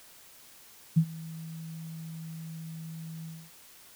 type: tone with ADSR envelope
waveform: sine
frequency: 162 Hz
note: E3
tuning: 30 cents flat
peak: -16 dBFS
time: 0.96-3.51 s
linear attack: 16 ms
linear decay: 70 ms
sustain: -22 dB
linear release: 240 ms
effects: white hiss -54 dBFS RMS until 3.95 s